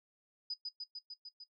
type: tone with echo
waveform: sine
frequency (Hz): 4978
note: D#8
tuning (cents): 0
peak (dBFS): -35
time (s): 0.5-0.54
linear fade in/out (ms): 5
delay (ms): 150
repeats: 6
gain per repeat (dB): -2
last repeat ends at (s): 1.44
effects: noise-tail reverb RT60 0.1 s tail -18 dB re dry